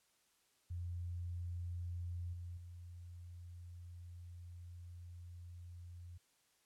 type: tone with level steps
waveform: sine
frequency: 87.31 Hz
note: F2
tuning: in tune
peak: -40 / -44 / -49 dBFS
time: 0.7-6.18 s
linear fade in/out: 10 ms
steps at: 2.33 / 2.57 s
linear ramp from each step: 5 ms
effects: white hiss -75 dBFS RMS until 6.65 s + low-pass 11000 Hz 12 dB/octave